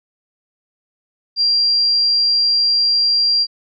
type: tone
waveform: sine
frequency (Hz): 4753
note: D8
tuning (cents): +20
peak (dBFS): -12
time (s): 1.36-3.47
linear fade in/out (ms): 50
effects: none